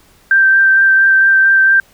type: tone with vibrato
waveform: sine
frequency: 1568 Hz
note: G6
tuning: in tune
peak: -6 dBFS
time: 0.31-1.8 s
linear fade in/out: 2 ms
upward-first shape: sine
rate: 4.4 Hz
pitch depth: 13 cents each way
effects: pink hiss -49 dBFS RMS until 1.93 s